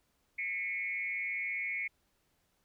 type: tone with frequency modulation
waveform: sine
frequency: 2197 Hz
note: C#7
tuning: 16 cents flat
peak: -33 dBFS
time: 0.38-1.88 s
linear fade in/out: 10 ms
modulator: 181 Hz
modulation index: 0.81
effects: pink hiss -75 dBFS RMS until 2.64 s